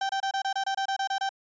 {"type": "tone bursts", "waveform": "35% pulse", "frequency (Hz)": 780, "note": "G5", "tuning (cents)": -9, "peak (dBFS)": -24, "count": 12, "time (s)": [0.01, 1.292], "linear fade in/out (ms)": 5, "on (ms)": 83, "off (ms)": 26, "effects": ["resampled to 16000 Hz"]}